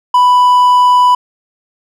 triangle tone, 991 Hz, B5, 6 cents sharp, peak -3 dBFS, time 0.14-1.15 s, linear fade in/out 5 ms, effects none

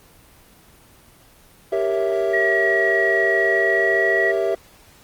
triangle chord, G diminished seventh, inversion none, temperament equal, 392 / 466.2 / 554.4 / 659.3 Hz, G4 / Bb4 / Db5 / Fb5, 0 / 0 / 0 / 0 cents, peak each -20 / -24 / -26 / -20 dBFS, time 1.72-4.55 s, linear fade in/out 5 ms
sine tone with pitch glide, 1915 to 1927.2 Hz, A#6 to B6, +46 to -43 cents, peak -18 dBFS, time 2.33-4.32 s, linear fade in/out 10 ms, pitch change +11 cents, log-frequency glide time 3.28-4.18 s
effects pink hiss -50 dBFS RMS until 5.03 s + Opus 24 kbps

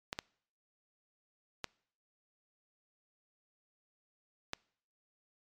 clicks, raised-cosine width 0.2 ms, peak -18 dBFS, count 4, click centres 0.129 / 0.189 / 1.643 / 4.534 s, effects noise-tail reverb RT60 0.6 s tail -25 dB re dry + MP3 96 kbps

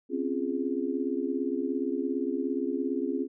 sine chord, Db major seventh, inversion third, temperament just, 259.9 / 277.2 / 346.5 / 415.8 Hz, C4 / Db4 / F4 / Ab4, -11 / 0 / -14 / +2 cents, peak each -32 / -32 / -33 / -34 dBFS, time 0.09-3.28 s, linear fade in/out 50 ms, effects none

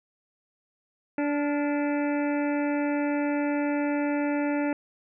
harmonic tone with a mistuned harmonic, 290.9 Hz, D4, 16 cents flat, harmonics 1 / 2 / 3 / 5 / 6 / 7 / 8 / 9, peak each -25 / -31 / -35 / -39 / -41 / -42 / -43 / -44 dBFS, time 1.18-4.73 s, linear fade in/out 2 ms, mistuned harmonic 5, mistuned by -47 cents, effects none

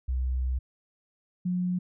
sine tone pair in turn, 63.7 / 180.17 Hz, C2 / F#3, -46 / -46 cents, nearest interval octave + tritone, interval 1800 cents, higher second, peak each -25 dBFS, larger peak neither, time 0.08-0.59 / 1.45-1.79 s, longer first, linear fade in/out 10 ms, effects none

